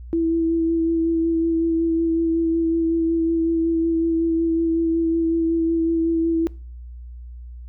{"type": "tone with vibrato", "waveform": "sine", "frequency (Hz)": 329.6, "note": "E4", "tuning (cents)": 0, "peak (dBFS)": -17, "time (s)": [0.13, 6.47], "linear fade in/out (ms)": 0, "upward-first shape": "sine", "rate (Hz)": 5.4, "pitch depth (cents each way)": 17, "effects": ["noise-tail reverb RT60 0.4 s tail -24 dB re dry", "added 60 Hz sine -34 dBFS peak until 7.68 s"]}